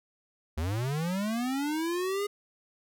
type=linear sweep; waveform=square; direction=up; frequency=72.3 to 415.3 Hz; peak=-29 dBFS; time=0.57-2.27 s; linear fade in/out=10 ms; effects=none